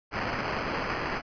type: noise with sample-and-hold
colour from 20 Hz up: violet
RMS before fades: -31 dBFS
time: 0.11-1.22 s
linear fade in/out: 50 ms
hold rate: 3675 Hz
effects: resampled to 11025 Hz